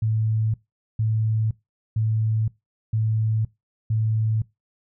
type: tone bursts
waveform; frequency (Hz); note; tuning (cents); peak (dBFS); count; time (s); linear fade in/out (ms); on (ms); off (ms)
sine; 110; A2; 0; -19; 5; 0.02-4.42; 5; 520; 450
effects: noise-tail reverb RT60 0.2 s tail -21 dB re dry